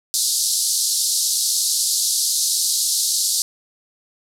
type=band-pass noise; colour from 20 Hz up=pink; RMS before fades=-20 dBFS; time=0.14-3.42 s; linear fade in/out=0 ms; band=4100 to 12000 Hz; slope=48 dB/octave; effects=none